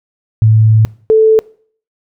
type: tone pair in turn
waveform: sine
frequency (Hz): 109.8 / 439.2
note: A2 / A4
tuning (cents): -3 / -3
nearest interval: 2 octaves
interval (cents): 2400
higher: second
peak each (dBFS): -4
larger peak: neither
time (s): 0.42-0.85 / 1.1-1.39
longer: first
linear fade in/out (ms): 0
effects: noise-tail reverb RT60 0.5 s tail -23 dB re dry